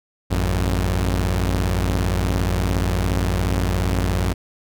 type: tone pair together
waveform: sawtooth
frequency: 54.11 / 91 Hz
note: A1 / F#2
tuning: -28 / -28 cents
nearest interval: major sixth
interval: 900 cents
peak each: -17 dBFS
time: 0.3-4.34 s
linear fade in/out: 20 ms
effects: none